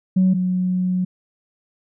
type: tone pair in turn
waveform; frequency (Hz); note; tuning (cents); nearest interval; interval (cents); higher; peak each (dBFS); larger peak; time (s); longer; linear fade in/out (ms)
sine; 186.4 / 182.88; F#3 / F#3; +13 / -20; unison; 33; first; -11 / -17; first; 0.16-0.34 / 0.34-1.05; second; 10
effects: tanh soft clip ceiling -9 dBFS